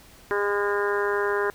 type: harmonic tone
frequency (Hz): 203.6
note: G#3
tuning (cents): -34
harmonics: 2 / 3 / 4 / 5 / 6 / 7 / 8 / 9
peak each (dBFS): -24 / -36 / -36 / -30 / -36 / -32 / -31 / -36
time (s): 0.31-1.5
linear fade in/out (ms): 0
effects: pink hiss -51 dBFS RMS until 1.54 s

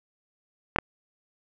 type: clicks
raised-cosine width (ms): 0.5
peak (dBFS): -6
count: 2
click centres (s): 0.761 / 0.786
effects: none

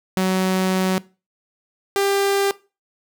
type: tone pair in turn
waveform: sawtooth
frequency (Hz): 187.3 / 396.9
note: F#3 / G4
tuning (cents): +21 / +22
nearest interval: octave + minor second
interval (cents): 1301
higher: second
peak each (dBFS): -13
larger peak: neither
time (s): 0.17-0.98 / 1.96-2.51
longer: first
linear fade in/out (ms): 0
effects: noise-tail reverb RT60 0.3 s tail -20 dB re dry

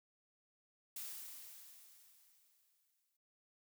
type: noise with exponential decay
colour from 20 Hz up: blue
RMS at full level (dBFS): -45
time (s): 0.96-3.17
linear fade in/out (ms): 5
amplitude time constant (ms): 480
effects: noise-tail reverb RT60 0.2 s tail -18 dB re dry

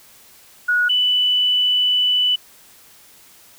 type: tone pair in turn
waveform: sine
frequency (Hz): 1458 / 2982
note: F#6 / F#7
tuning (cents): -26 / +13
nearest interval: octave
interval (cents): 1239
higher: second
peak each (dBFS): -14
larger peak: neither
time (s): 0.68-0.89 / 0.89-2.36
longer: second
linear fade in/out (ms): 10
effects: white hiss -48 dBFS RMS until 3.58 s

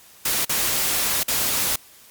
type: noise with dropouts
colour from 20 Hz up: white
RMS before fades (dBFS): -22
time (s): 0.25-1.76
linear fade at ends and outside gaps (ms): 5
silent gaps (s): 0.45-0.493 / 1.233-1.281
effects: white hiss -49 dBFS RMS until 2.1 s + Opus 48 kbps

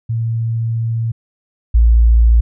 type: tone pair in turn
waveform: sine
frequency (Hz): 114.3 / 57.15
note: A#2 / A#1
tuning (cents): -34 / -34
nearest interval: octave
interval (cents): 1200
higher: first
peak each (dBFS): -15 / -6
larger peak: second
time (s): 0.09-1.12 / 1.74-2.41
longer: first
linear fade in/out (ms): 10
effects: none

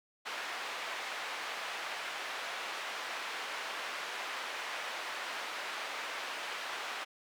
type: band-pass noise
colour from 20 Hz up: white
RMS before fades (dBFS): -40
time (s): 0.25-7.05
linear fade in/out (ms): 20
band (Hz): 610 to 2400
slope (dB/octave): 12
effects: none

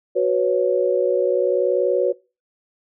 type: chord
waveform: sine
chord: F# suspended fourth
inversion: none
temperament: equal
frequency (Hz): 370 / 493.9 / 554.4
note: F#4 / B4 / C#5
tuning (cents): 0 / 0 / 0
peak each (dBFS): -20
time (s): 0.15-2.13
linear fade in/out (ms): 20
effects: noise-tail reverb RT60 0.3 s tail -22 dB re dry

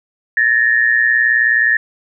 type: tone pair together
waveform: sine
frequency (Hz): 1727 / 1846.1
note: A6 / A#6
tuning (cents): -33 / -17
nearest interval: minor second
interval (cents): 116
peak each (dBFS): -13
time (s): 0.37-1.77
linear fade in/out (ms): 2
effects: none

